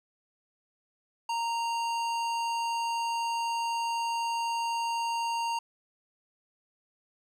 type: tone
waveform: square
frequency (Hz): 928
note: A#5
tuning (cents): -8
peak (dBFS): -29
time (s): 1.29-5.59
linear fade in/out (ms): 5
effects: low-pass 8000 Hz 12 dB/octave + 11-bit